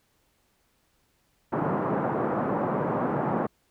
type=band-pass noise; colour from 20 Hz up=pink; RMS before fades=-27 dBFS; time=1.52-3.47 s; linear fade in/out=10 ms; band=150 to 1200 Hz; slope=24 dB/octave; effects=pink hiss -69 dBFS RMS until 3.7 s